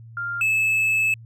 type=tone pair in turn; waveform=sine / triangle; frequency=1396.9 / 2607 Hz; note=F6 / E7; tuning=0 / -20 cents; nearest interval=major seventh; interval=1080 cents; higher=second; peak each=-25 / -16 dBFS; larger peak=second; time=0.17-0.41 / 0.41-1.14 s; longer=second; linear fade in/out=2 ms; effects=added 114 Hz sine -40 dBFS peak until 1.25 s